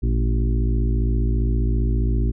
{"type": "harmonic tone with a mistuned harmonic", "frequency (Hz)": 55, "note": "A1", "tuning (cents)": 0, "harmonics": [1, 2, 4, 5, 6, 7], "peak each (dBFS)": [-18, -24, -30, -32, -34, -35], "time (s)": [0.02, 2.32], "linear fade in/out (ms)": 20, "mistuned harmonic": 2, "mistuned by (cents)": 120, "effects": []}